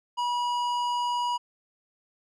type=tone with tanh clipping; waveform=sine; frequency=969 Hz; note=B5; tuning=33 cents flat; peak=-27 dBFS; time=0.17-1.38 s; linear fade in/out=20 ms; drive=13 dB; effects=none